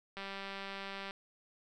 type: click train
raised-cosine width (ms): 0.3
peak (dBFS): -27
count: 185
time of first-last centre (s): 0.17-1.109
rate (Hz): 196
effects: none